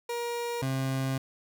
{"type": "tone pair in turn", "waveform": "30% pulse", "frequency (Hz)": [474.4, 133.2], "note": ["A#4", "C3"], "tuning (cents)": [30, 31], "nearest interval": "octave + minor seventh", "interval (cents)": 2199, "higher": "first", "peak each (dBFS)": [-28, -25], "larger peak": "second", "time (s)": [[0.09, 0.62], [0.62, 1.18]], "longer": "second", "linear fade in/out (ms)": 5, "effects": []}